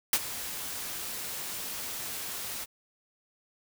white noise with ADSR envelope, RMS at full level -22 dBFS, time 0.13-2.66 s, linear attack 3 ms, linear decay 50 ms, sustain -15 dB, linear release 33 ms, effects none

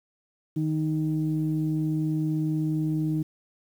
sine tone pair together, 155.56 / 311.4 Hz, D#3 / D#4, 0 / +2 cents, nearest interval octave, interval 1202 cents, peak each -25 / -26 dBFS, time 0.56-3.23 s, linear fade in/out 10 ms, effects tanh soft clip ceiling -16 dBFS + 9-bit

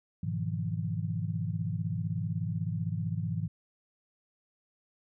sine chord, F half-diminished seventh, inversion first, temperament equal with one note detuned, 103.83 / 123.47 / 158.74 / 174.61 Hz, Ab2 / Cb3 / Eb3 / F3, 0 / 0 / +35 / 0 cents, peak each -34 / -38 / -34 / -37 dBFS, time 0.23-3.48 s, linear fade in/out 5 ms, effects none

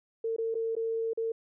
sine tone with dropouts, 452.6 Hz, A4, 49 cents sharp, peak -28 dBFS, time 0.24-1.32 s, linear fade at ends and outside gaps 5 ms, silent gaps 0.364-0.383 / 0.544-0.551 / 0.753-0.765 / 1.134-1.174 s, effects none

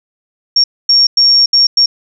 sine tone bursts at uneven times, 5530 Hz, F8, 18 cents flat, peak -5 dBFS, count 5, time 0.56-0.64 / 0.89-1.07 / 1.17-1.46 / 1.53-1.67 / 1.77-1.86 s, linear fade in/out 5 ms, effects none

